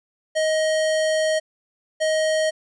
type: tone pair in turn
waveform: square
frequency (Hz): 628 / 628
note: D#5 / D#5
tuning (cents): +16 / +16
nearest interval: unison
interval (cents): 0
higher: neither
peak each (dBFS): -19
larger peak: neither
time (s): 0.35-1.4 / 2-2.51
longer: first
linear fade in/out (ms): 20
effects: resampled to 22050 Hz + 10-bit